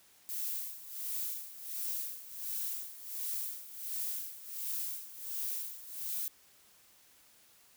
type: noise with tremolo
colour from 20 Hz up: violet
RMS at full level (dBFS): -36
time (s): 0.29-6.28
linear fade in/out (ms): 0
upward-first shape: sine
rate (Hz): 1.4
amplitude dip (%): 80
effects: white hiss -63 dBFS RMS until 7.76 s